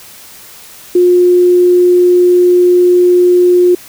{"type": "tone", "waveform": "sine", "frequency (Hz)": 357, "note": "F4", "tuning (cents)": 38, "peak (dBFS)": -4, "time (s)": [0.95, 3.75], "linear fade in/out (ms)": 5, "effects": ["white hiss -35 dBFS RMS until 3.88 s"]}